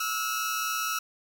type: tone cluster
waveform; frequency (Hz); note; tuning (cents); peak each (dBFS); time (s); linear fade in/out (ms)
sawtooth; 1307 / 1431 / 5760; E6 / F6 / F#8; -15 / +42 / -47; -26 / -31 / -33; 0-0.99; 5
effects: none